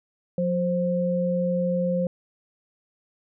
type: tone pair together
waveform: sine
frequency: 179.32 / 526 Hz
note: F3 / C5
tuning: +46 / +9 cents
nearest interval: octave + perfect fifth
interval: 1863 cents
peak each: -24 dBFS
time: 0.38-2.07 s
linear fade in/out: 2 ms
effects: none